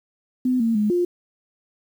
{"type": "tone with pitch steps", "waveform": "sine", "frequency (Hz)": [253.5, 228.3, 210.3, 352.8], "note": ["B3", "A#3", "G#3", "F4"], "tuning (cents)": [45, -36, 22, 18], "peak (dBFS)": -17, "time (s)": [0.45, 1.05], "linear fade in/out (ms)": 5, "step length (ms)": 150, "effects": ["8-bit"]}